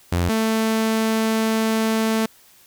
sawtooth tone pair in turn, 87.31 / 221.7 Hz, F2 / A3, 0 / +13 cents, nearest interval octave + major third, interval 1613 cents, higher second, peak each -14 dBFS, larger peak neither, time 0.12-0.29 / 0.29-2.26 s, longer second, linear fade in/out 5 ms, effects white hiss -52 dBFS RMS until 2.66 s

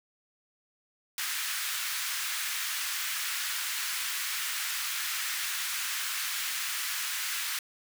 pink high-pass noise, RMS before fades -33 dBFS, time 1.18-7.59 s, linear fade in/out 2 ms, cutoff 1400 Hz, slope 24 dB/octave, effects none

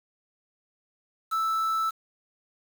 triangle tone with quantisation, 1318.5 Hz, E6, in tune, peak -22 dBFS, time 1.31-1.91 s, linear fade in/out 20 ms, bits 7, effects none

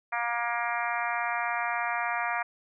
harmonic tone, 236.5 Hz, A#3, 25 cents sharp, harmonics 3 / 4 / 5 / 6 / 7 / 8 / 9 / 10, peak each -33 / -34 / -35 / -36 / -36 / -37 / -38 / -38 dBFS, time 0.12-2.43 s, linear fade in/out 10 ms, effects none

